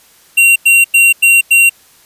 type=tone bursts; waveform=square; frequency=2751 Hz; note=F7; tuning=27 cents flat; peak=-5 dBFS; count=5; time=0.37-1.696 s; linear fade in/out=10 ms; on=190 ms; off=94 ms; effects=white hiss -46 dBFS RMS until 2.05 s + resampled to 32000 Hz